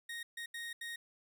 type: tone bursts at uneven times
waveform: 30% pulse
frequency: 1864.7 Hz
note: A#6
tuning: in tune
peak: -38 dBFS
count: 4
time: 0.09-0.23 / 0.37-0.46 / 0.54-0.73 / 0.81-0.96 s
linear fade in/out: 5 ms
effects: none